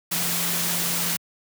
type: tone in noise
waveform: sine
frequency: 172.7 Hz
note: F3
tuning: 19 cents flat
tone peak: -33 dBFS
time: 0.11-1.17 s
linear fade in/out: 10 ms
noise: white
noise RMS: -25 dBFS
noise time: 0.11-1.17 s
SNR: -11 dB
effects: high-pass 100 Hz 12 dB/octave